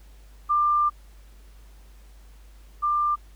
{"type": "tone pair in turn", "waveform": "sine", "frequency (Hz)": [1191, 1191], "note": ["D6", "D6"], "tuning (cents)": [24, 24], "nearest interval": "unison", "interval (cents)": 0, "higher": "neither", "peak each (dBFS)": [-18, -20], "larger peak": "first", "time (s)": [[0.49, 0.9], [2.82, 3.16]], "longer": "first", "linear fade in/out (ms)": 20, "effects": ["added 50 Hz sine -46 dBFS peak until 3.35 s", "pink hiss -59 dBFS RMS until 3.35 s"]}